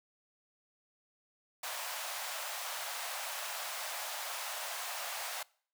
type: high-pass noise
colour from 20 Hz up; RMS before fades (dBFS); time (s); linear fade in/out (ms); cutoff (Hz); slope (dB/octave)
pink; -40; 1.63-5.43; 5; 600; 48
effects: noise-tail reverb RT60 0.5 s tail -24 dB re dry